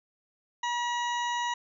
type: harmonic tone with a mistuned harmonic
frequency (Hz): 960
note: B5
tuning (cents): -49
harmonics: 1 / 2 / 3 / 4 / 6 / 7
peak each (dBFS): -29 / -35 / -39 / -41 / -45 / -46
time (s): 0.63-1.54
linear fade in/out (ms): 5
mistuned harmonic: 6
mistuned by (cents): +44
effects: none